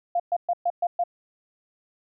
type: tone bursts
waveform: sine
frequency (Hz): 698.5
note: F5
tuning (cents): 0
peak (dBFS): -20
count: 6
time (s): 0.15-1.038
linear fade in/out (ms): 5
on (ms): 48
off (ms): 120
effects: none